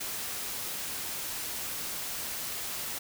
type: noise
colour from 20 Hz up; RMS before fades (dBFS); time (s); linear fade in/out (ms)
white; -36; 0-2.99; 10
effects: none